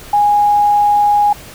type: tone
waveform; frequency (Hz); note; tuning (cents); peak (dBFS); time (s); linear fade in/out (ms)
sine; 825; G#5; -12; -8; 0.13-1.33; 5
effects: pink hiss -35 dBFS RMS until 1.54 s